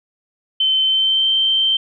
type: tone with pitch glide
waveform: sine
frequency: 3078 to 3123 Hz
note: G7 to G7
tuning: -32 to -7 cents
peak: -13 dBFS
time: 0.6-1.77 s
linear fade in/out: 5 ms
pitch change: +25 cents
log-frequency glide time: 0.83-1.28 s
effects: none